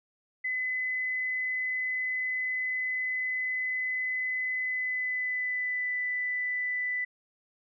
sine tone with pitch glide, 2018 to 1991.4 Hz, B6 to B6, +37 to +14 cents, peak -28 dBFS, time 0.44-7.05 s, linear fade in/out 10 ms, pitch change -23 cents, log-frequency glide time 4.6-5.97 s, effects none

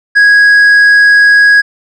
sine tone with tanh clipping, 1657 Hz, G#6, 4 cents flat, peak -3 dBFS, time 0.15-1.62 s, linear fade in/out 20 ms, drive 4 dB, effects none

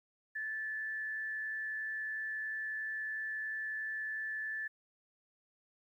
sine tone with frequency modulation, 1746 Hz, A6, 14 cents flat, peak -36 dBFS, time 0.35-4.68 s, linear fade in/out 10 ms, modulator 111 Hz, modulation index 0.33, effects 12-bit

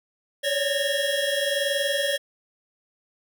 square tone cluster, 552 / 573 / 1826 / 3290 Hz, C#5 / D5 / A#6 / G#7, -7 / -43 / -36 / -17 cents, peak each -29 / -28 / -30 / -29 dBFS, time 0.43-2.18 s, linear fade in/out 20 ms, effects none

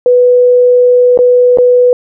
sine tone with dropouts, 493.9 Hz, B4, in tune, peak -3 dBFS, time 0.06-1.93 s, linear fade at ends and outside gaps 1 ms, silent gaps 1.175-1.189 / 1.574-1.585 s, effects none

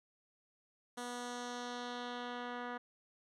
10% pulse tone with low-pass filter sweep, 243.9 Hz, B3, 21 cents flat, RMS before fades -43 dBFS, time 0.97-2.78 s, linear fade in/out 10 ms, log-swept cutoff 9800 to 2000 Hz, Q 1.5, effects none

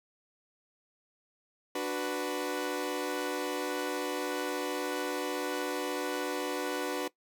sawtooth chord, B minor, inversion first, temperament equal, 293.7 / 370 / 493.9 Hz, D4 / F#4 / B4, 0 / 0 / 0 cents, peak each -32 dBFS, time 1.75-7.08 s, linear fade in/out 5 ms, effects noise-tail reverb RT60 0.1 s tail -19 dB re dry

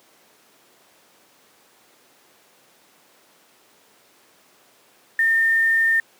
sine tone with quantisation, 1814 Hz, A#6, 48 cents flat, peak -15 dBFS, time 5.19-6 s, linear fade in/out 2 ms, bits 7, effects pink hiss -55 dBFS RMS until 6.19 s + high-pass 300 Hz 12 dB/octave

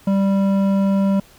sine tone with hard clipping, 196 Hz, G3, in tune, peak -16 dBFS, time 0.07-1.2 s, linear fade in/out 5 ms, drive 10 dB, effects pink hiss -49 dBFS RMS until 1.38 s

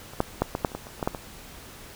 clicks, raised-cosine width 1 ms, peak -26 / -7 / -7 / -12 / -7 / -29 / -17 / -26 / -30 / -13 / -9 / -18 dBFS, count 12, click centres 0.135 / 0.204 / 0.42 / 0.551 / 0.648 / 0.718 / 0.75 / 0.869 / 0.996 / 1.028 / 1.075 / 1.148 s, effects pink hiss -45 dBFS RMS until 1.95 s

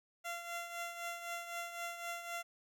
15% pulse tone with tremolo, 687 Hz, F5, 29 cents flat, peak -32 dBFS, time 0.24-2.43 s, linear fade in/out 20 ms, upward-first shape triangle, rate 3.9 Hz, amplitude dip 65%, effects none

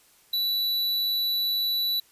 square tone, 3951 Hz, B7, in tune, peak -24 dBFS, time 0.33-2 s, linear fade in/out 5 ms, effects white hiss -59 dBFS RMS until 2.11 s + resampled to 32000 Hz

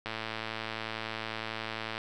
click train, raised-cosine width 0.3 ms, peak -19 dBFS, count 214, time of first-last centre 0.06-1.979 s, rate 111 Hz, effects none

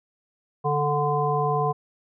harmonic tone, 146.83 Hz, D3, in tune, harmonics 1 / 3 / 5 / 7, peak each -26 / -26 / -26 / -26 dBFS, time 0.64-1.73 s, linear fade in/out 20 ms, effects none

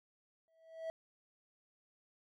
triangle tone with exponential growth, 650 Hz, E5, 24 cents flat, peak -34 dBFS, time 0.48-0.9 s, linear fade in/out 0 ms, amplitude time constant 91 ms, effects none

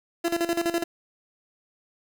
30% pulse tone with tremolo, 339.2 Hz, E4, 50 cents sharp, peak -19 dBFS, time 0.24-0.84 s, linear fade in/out 10 ms, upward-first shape square, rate 12 Hz, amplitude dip 75%, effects 9-bit

